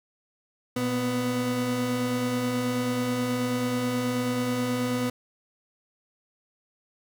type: tone pair together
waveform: 30% pulse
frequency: 119.8 / 248.9 Hz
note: A#2 / B3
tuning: +48 / +14 cents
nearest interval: octave + minor second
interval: 1266 cents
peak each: -30 / -23 dBFS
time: 0.76-5.1 s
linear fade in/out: 5 ms
effects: none